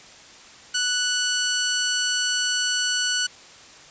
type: tone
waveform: 10% pulse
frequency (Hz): 1480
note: F#6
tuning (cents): 0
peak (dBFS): -12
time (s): 0.74-3.27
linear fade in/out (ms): 10
effects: white hiss -46 dBFS RMS until 3.9 s + resampled to 16000 Hz